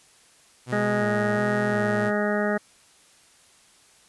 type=tone with vibrato; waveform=sawtooth; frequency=119.6 Hz; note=A#2; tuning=45 cents sharp; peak=-26 dBFS; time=0.66-2.12 s; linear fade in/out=50 ms; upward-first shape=square; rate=1.4 Hz; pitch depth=69 cents each way
type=harmonic tone; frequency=207.7 Hz; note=G#3; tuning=in tune; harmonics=1 / 2 / 3 / 4 / 6 / 7 / 8 / 9; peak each=-26 / -28 / -27 / -34 / -34 / -34 / -35 / -32 dBFS; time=0.72-2.58 s; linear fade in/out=10 ms
effects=white hiss -56 dBFS RMS until 4.08 s + resampled to 24000 Hz